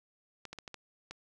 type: clicks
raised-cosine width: 0.2 ms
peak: -26 dBFS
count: 6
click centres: 0.453 / 0.53 / 0.587 / 0.678 / 0.743 / 1.11 s
effects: none